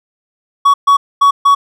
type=tone bursts at uneven times; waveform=triangle; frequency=1124 Hz; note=C#6; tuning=24 cents sharp; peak=-3 dBFS; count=4; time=0.65-0.74 / 0.87-0.97 / 1.21-1.31 / 1.45-1.55 s; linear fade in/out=10 ms; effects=none